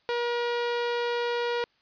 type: tone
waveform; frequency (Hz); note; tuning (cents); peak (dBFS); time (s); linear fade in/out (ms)
sawtooth; 477.7; A#4; +42; -22; 0.09-1.64; 0
effects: white hiss -67 dBFS RMS until 1.81 s + resampled to 11025 Hz